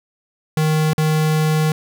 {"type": "tone with dropouts", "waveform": "square", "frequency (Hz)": 155.56, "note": "D#3", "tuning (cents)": 0, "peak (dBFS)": -15, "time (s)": [0.57, 1.72], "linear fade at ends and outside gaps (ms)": 2, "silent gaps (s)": [0.933, 0.98], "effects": []}